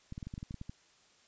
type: clicks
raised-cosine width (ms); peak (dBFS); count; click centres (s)
5; -29; 11; 0.124 / 0.179 / 0.228 / 0.27 / 0.339 / 0.379 / 0.429 / 0.509 / 0.543 / 0.614 / 0.695
effects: white hiss -65 dBFS RMS until 1.27 s + resampled to 16000 Hz